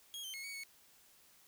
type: tone with pitch steps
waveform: sawtooth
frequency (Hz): 3282 / 3108 / 2172 / 2240 / 2207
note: G#7 / G7 / C#7 / C#7 / C#7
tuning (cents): -21 / -16 / -36 / +18 / -8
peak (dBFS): -40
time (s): 0.14-0.635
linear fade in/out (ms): 0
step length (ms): 99
effects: white hiss -65 dBFS RMS until 1.47 s